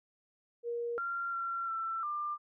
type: tone with pitch steps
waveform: sine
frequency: 472.6 / 1381 / 1366 / 1338 / 1193 Hz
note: A#4 / F6 / F6 / E6 / D6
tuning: +24 / -20 / -39 / +25 / +27 cents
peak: -33 dBFS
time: 0.63-2.38 s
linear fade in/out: 50 ms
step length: 350 ms
effects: none